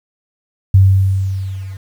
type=tone with level ramp; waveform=sine; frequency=96 Hz; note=G2; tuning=36 cents flat; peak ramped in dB=-3 to -26 dBFS; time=0.74-1.77 s; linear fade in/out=5 ms; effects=7-bit